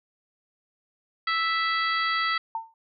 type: harmonic tone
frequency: 658 Hz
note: E5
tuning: 3 cents flat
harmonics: 2 / 3 / 4 / 5 / 6 / 7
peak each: -26 / -27 / -39 / -34 / -37 / -35 dBFS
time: 1.27-2.38 s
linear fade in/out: 5 ms
type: tone with exponential decay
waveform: sine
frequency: 902 Hz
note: A5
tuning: 43 cents sharp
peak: -24 dBFS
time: 2.55-2.74 s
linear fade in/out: 2 ms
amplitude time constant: 41 ms
effects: none